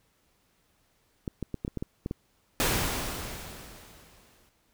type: clicks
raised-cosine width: 3 ms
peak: -19 dBFS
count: 9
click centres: 1.278 / 1.427 / 1.543 / 1.649 / 1.679 / 1.773 / 1.825 / 2.061 / 2.111 s
type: noise with exponential decay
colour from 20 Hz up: pink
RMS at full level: -24 dBFS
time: 2.6-4.49 s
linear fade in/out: 0 ms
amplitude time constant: 410 ms
effects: pink hiss -69 dBFS RMS until 4.73 s